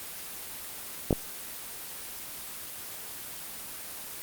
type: clicks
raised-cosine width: 2 ms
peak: -10 dBFS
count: 2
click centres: 1.108 / 1.128 s
effects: white hiss -40 dBFS RMS until 4.22 s + Opus 24 kbps